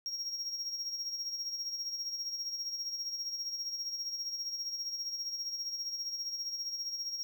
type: tone with tremolo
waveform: triangle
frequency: 5590 Hz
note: F8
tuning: 1 cent sharp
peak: -32 dBFS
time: 0.06-7.23 s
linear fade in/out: 0 ms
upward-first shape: sine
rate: 15 Hz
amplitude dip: 55%
effects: none